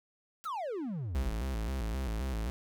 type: noise with exponential decay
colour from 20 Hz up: white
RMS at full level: -46 dBFS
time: 0.44-0.51 s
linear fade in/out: 0 ms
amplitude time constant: 15 ms
type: exponential sweep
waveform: triangle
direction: down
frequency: 1396.9 to 36.54 Hz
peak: -32 dBFS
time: 0.45-1.33 s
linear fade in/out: 10 ms
type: tone with vibrato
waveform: 45% pulse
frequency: 60 Hz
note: B1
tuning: 49 cents flat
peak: -32 dBFS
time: 1.15-2.5 s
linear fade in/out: 0 ms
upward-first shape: square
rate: 3.8 Hz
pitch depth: 170 cents each way
effects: none